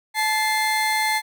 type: tone pair together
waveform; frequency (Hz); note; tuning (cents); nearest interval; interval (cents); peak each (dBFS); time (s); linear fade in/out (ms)
35% pulse; 868.6 / 2093; A5 / C7; -23 / 0; octave + minor third; 1523; -20 / -21; 0.14-1.22; 50
effects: none